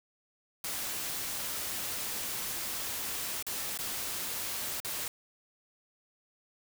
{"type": "noise with dropouts", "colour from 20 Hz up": "white", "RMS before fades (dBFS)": -36, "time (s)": [0.64, 5.08], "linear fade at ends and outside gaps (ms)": 2, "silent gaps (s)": [[3.426, 3.466], [3.776, 3.788], [4.802, 4.847]], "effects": []}